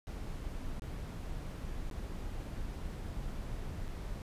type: noise with dropouts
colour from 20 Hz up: brown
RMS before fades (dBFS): -40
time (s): 0.07-4.22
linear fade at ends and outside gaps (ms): 0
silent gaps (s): 0.796-0.821 / 1.899-1.912 / 3.88-3.886
effects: resampled to 32000 Hz